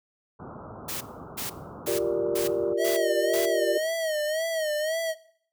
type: low-pass noise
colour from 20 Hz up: pink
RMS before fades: -40 dBFS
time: 0.39-2.74 s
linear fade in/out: 10 ms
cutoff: 1400 Hz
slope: 96 dB/octave
type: noise bursts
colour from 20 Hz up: white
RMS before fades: -33 dBFS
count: 6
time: 0.88-3.46 s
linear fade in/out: 10 ms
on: 130 ms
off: 360 ms
type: chord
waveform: sine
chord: G minor seventh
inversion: third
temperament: equal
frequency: 349.2 / 392 / 466.2 / 587.3 Hz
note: F4 / G4 / Bb4 / D5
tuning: 0 / 0 / 0 / 0 cents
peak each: -29 dBFS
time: 1.87-3.78 s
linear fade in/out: 5 ms
type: tone with vibrato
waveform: square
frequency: 629 Hz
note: D#5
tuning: 19 cents sharp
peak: -26 dBFS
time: 2.77-5.15 s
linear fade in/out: 50 ms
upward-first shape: sine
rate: 1.9 Hz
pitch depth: 88 cents each way
effects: noise-tail reverb RT60 0.6 s tail -19 dB re dry + high-pass 100 Hz 12 dB/octave